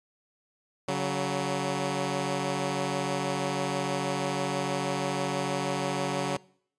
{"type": "tone pair together", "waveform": "10% pulse", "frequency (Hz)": [141.2, 186.19], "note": ["C#3", "F#3"], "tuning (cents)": [32, 11], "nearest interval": "perfect fourth", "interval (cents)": 479, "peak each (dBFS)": -22, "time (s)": [0.88, 6.37], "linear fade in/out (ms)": 5, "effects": ["noise-tail reverb RT60 0.6 s tail -23 dB re dry", "resampled to 22050 Hz"]}